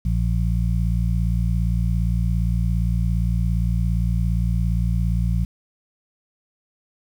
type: harmonic tone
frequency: 57.4 Hz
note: A#1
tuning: 26 cents flat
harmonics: 1 / 2 / 3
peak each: -20 / -23 / -25 dBFS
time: 0.05-5.45 s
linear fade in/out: 5 ms
effects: 8-bit